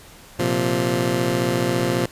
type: chord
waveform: 15% pulse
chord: Bb suspended second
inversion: none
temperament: just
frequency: 116.54 / 131.11 / 174.81 Hz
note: Bb2 / C3 / F3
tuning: 0 / +4 / +2 cents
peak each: -18 dBFS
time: 0.39-2.06 s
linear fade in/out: 5 ms
effects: pink hiss -45 dBFS RMS until 2.11 s + resampled to 32000 Hz